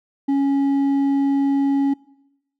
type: tone with hard clipping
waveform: sine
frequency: 277.2 Hz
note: C#4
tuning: in tune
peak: -17 dBFS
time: 0.28-1.94 s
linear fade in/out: 10 ms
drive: 4 dB
effects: noise-tail reverb RT60 0.9 s tail -23 dB re dry